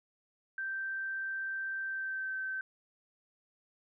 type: tone with pitch glide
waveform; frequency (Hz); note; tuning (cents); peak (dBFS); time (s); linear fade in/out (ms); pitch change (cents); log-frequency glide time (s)
sine; 1564 to 1544.3; G6 to G6; -4 to -26; -34; 0.58-2.61; 2; -22; 1.84-2.36
effects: none